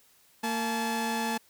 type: tone pair together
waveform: sawtooth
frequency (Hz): 229 / 863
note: A#3 / A5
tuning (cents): -31 / -34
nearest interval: octave + major seventh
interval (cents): 2297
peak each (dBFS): -27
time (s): 0.43-1.38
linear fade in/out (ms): 10
effects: white hiss -62 dBFS RMS until 1.49 s